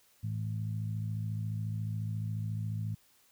harmonic tone, 54.2 Hz, A1, 25 cents flat, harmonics 2 / 3 / 4, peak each -33 / -40 / -47 dBFS, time 0.23-2.95 s, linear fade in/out 10 ms, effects white hiss -66 dBFS RMS until 3.31 s

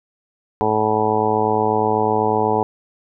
harmonic tone, 108.1 Hz, A2, 30 cents flat, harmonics 1 / 2 / 3 / 4 / 5 / 6 / 7 / 8 / 9, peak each -28 / -26 / -27 / -20 / -27 / -30 / -22 / -22 / -24 dBFS, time 0.61-2.63 s, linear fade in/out 0 ms, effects none

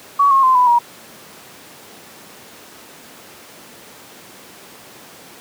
sine tone with pitch steps, 1128 / 1081.4 / 1036.8 / 994 / 952.9 Hz, C#6 / C#6 / C6 / B5 / A#5, +30 / -43 / -16 / +11 / +38 cents, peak -9 dBFS, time 0.19-0.79 s, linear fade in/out 10 ms, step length 120 ms, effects pink hiss -40 dBFS RMS until 5.4 s + high-pass 200 Hz 12 dB/octave

